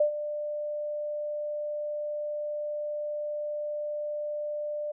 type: tone with ADSR envelope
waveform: sine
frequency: 595 Hz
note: D5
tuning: 22 cents sharp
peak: -18 dBFS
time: 0-4.92 s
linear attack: 6 ms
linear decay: 100 ms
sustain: -12 dB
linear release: 11 ms
effects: none